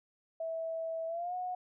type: tone with pitch glide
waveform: sine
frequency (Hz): 653 to 728.7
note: E5 to F#5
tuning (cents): -17 to -27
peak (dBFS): -34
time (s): 0.4-1.55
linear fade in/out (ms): 5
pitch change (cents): +190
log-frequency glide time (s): 1.07-1.35
effects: none